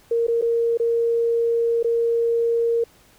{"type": "tone with dropouts", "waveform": "sine", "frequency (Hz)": 464.8, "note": "A#4", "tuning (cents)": -5, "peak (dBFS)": -17, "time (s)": [0.11, 2.84], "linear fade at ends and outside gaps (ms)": 5, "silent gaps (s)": [[0.269, 0.281], [0.414, 0.422], [0.774, 0.798], [1.829, 1.844]], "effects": ["pink hiss -54 dBFS RMS until 3.18 s"]}